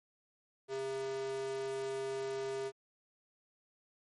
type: tone with high-pass filter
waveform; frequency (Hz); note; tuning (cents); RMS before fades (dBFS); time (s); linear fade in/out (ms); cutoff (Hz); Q
square; 134.2; C3; +44; -38; 0.68-2.72; 50; 410; 3
effects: MP3 48 kbps